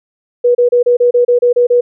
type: tone bursts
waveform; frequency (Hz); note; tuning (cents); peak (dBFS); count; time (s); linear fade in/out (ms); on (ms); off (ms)
sine; 486.1; B4; -28; -6; 10; 0.44-1.81; 10; 110; 30
effects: none